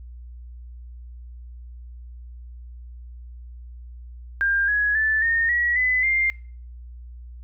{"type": "tone with pitch steps", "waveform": "sine", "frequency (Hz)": [1600, 1674.7, 1752.9, 1834.7, 1920.4, 2010, 2104], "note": ["G6", "G#6", "A6", "A#6", "B6", "B6", "C7"], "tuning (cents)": [35, 14, -7, -28, -49, 30, 9], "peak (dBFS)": -18, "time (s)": [4.41, 6.3], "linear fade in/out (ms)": 0, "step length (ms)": 270, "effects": ["noise-tail reverb RT60 0.5 s tail -24 dB re dry", "added 60 Hz sine -37 dBFS peak until 7.43 s"]}